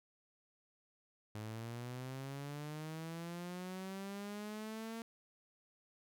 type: linear sweep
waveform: sawtooth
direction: up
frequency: 105.3 to 229.3 Hz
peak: -39 dBFS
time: 1.35-5.02 s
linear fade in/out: 0 ms
effects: none